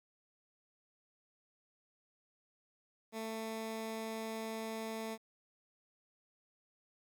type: tone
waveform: 15% pulse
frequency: 222.3 Hz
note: A3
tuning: 18 cents sharp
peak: -33 dBFS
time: 3.12-5.18 s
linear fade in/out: 50 ms
effects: 12-bit